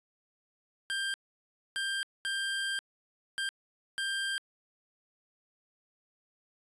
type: tone bursts at uneven times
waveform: 25% pulse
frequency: 1587 Hz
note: G6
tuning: 21 cents sharp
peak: -27 dBFS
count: 5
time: 0.9-1.14 / 1.76-2.03 / 2.25-2.79 / 3.38-3.49 / 3.98-4.38 s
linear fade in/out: 0 ms
effects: resampled to 22050 Hz